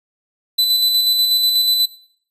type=tone with tremolo; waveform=45% pulse; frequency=4000 Hz; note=B7; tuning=21 cents sharp; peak=-12 dBFS; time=0.58-1.86 s; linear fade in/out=10 ms; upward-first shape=square; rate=8.2 Hz; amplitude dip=30%; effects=noise-tail reverb RT60 0.6 s tail -19 dB re dry + resampled to 32000 Hz